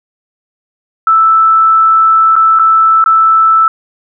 sine tone with dropouts, 1318.5 Hz, E6, in tune, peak -4 dBFS, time 1.07-3.68 s, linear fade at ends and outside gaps 2 ms, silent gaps 2.356-2.363 / 2.589-2.595 / 3.041-3.06 s, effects none

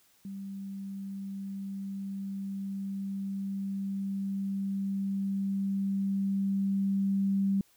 sine tone with level ramp, 196 Hz, G3, in tune, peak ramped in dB -37 to -24 dBFS, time 0.25-7.61 s, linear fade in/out 2 ms, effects white hiss -65 dBFS RMS until 7.76 s

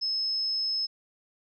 sine tone, 5190 Hz, E8, 28 cents flat, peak -26 dBFS, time 0.01-0.87 s, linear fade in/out 20 ms, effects none

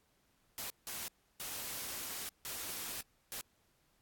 white noise bursts at uneven times, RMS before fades -42 dBFS, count 5, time 0.58-0.7 / 0.87-1.08 / 1.4-2.29 / 2.45-3.01 / 3.32-3.41 s, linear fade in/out 0 ms, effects pink hiss -74 dBFS RMS until 4.01 s + AAC 64 kbps

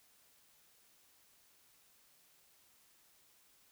silence, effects white hiss -68 dBFS RMS until 3.71 s

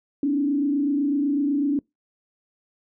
sine tone with frequency modulation, 285.1 Hz, C#4, 49 cents sharp, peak -19 dBFS, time 0.23-1.79 s, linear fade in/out 2 ms, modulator 28 Hz, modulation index 0.69, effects noise-tail reverb RT60 0.2 s tail -26 dB re dry

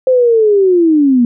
sine linear sweep, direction down, 523.3 to 232.8 Hz, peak -6 dBFS, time 0.07-1.25 s, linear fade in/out 2 ms, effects none

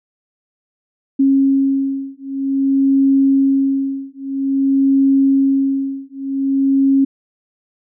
sine beating tone pair, 271.9 / 272.41 Hz, C#4 / C#4, -33 / -30 cents, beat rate 0.51 Hz, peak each -15 dBFS, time 1.19-7.05 s, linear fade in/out 10 ms, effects none

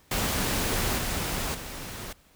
pink noise with level steps, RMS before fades -27 / -30 / -38 dBFS, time 0.11-2.13 s, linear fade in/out 5 ms, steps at 0.97 / 1.54 s, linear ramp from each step 10 ms, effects pink hiss -60 dBFS RMS until 2.35 s

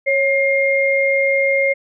sine tone pair together, 548 / 2123 Hz, C#5 / C7, -20 / +25 cents, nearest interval octave + major seventh, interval 2345 cents, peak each -16 dBFS, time 0.06-1.74 s, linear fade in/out 20 ms, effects none

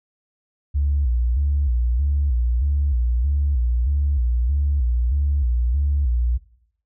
sine tone with vibrato, 65.41 Hz, C2, in tune, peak -16 dBFS, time 0.74-6.38 s, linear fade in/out 20 ms, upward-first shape square, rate 1.6 Hz, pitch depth 150 cents each way, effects noise-tail reverb RT60 0.7 s tail -19 dB re dry + tanh soft clip ceiling -12 dBFS

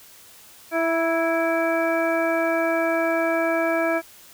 harmonic tone with a mistuned harmonic, 330 Hz, E4, 2 cents sharp, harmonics 1 / 2 / 3 / 4 / 5 / 7, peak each -25 / -22 / -33 / -30 / -29 / -30 dBFS, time 0.71-4.02 s, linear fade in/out 50 ms, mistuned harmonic 3, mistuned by -31 cents, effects white hiss -48 dBFS RMS until 4.33 s

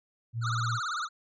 sine tone, 116 Hz, A#2, 8 cents flat, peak -29 dBFS, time 0.33-0.8 s, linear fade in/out 50 ms
square tone with vibrato, 1318.5 Hz, E6, in tune, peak -31 dBFS, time 0.41-1.09 s, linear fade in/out 50 ms, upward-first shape triangle, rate 18 Hz, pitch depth 220 cents each way
effects resampled to 16000 Hz

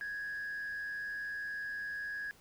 sine tone with frequency modulation, 1661.2 Hz, G#6, in tune, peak -35 dBFS, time 0.01-2.31 s, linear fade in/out 0 ms, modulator 101 Hz, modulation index 0.48, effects tanh soft clip ceiling -35 dBFS + pink hiss -62 dBFS RMS until 2.4 s

